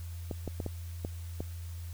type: clicks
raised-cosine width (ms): 2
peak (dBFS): -22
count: 6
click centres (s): 0.312 / 0.477 / 0.602 / 0.663 / 1.049 / 1.405
effects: added 85 Hz sine -38 dBFS peak until 1.93 s + white hiss -55 dBFS RMS until 1.93 s